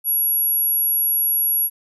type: tone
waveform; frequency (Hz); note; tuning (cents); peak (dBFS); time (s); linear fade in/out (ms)
sine; 11320; F9; +22; -16; 0.04-1.7; 50
effects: none